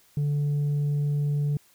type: tone with tanh clipping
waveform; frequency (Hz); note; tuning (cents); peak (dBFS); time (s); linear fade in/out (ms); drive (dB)
sine; 145.6; D3; -15; -23; 0.17-1.57; 2; 2
effects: white hiss -60 dBFS RMS until 1.74 s